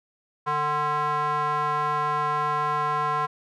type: tone with band-pass filter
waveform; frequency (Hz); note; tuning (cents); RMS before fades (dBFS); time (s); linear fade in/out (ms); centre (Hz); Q
square; 149.4; D3; +30; -25; 0.46-3.27; 20; 1100; 3.9
effects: none